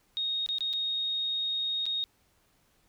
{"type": "tone with dropouts", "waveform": "sine", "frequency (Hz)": 3729, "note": "A#7", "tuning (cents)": 0, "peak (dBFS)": -28, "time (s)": [0.17, 2.04], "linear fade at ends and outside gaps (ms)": 0, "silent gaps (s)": [[0.462, 0.489], [0.584, 0.607], [0.73, 0.735], [1.856, 1.864]], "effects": ["pink hiss -68 dBFS RMS until 2.88 s"]}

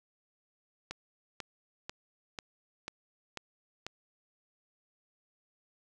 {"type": "click train", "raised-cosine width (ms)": 0.2, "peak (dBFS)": -21, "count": 7, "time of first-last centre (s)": [0.91, 3.866], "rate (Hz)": 2.03, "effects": []}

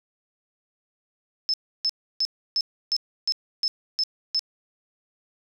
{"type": "tone bursts", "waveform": "sine", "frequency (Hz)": 5240, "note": "E8", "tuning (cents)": -11, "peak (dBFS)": -20, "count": 9, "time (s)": [1.49, 4.393], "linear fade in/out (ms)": 0, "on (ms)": 47, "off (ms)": 310, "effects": []}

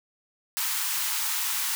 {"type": "high-pass noise", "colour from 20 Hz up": "white", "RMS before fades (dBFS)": -28, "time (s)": [0.57, 1.75], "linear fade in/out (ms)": 0, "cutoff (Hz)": 820, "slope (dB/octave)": 96, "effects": []}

